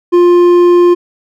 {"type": "tone with hard clipping", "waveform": "triangle", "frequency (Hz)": 351.2, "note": "F4", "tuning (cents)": 10, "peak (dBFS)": -5, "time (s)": [0.12, 0.95], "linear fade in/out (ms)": 20, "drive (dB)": 9, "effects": []}